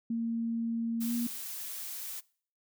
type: tone with pitch glide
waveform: sine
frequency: 230 to 236.7 Hz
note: A#3 to A#3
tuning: -23 to +27 cents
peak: -29 dBFS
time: 0.1-1.27 s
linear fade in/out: 5 ms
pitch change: +50 cents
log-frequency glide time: 1.05-1.11 s
type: noise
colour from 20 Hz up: blue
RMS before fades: -40 dBFS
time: 1-2.21 s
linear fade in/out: 20 ms
effects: noise-tail reverb RT60 0.5 s tail -23 dB re dry